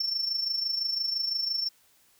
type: tone with amplitude modulation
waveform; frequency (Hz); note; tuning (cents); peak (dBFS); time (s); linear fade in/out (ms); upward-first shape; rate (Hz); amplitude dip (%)
sine; 5410; E8; +44; -22; 0-1.69; 5; sine; 25.9; 70
effects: tanh soft clip ceiling -23 dBFS + white hiss -63 dBFS RMS until 2.19 s